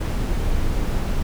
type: noise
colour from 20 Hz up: brown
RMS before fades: -21 dBFS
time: 0-1.23 s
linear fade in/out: 10 ms
effects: none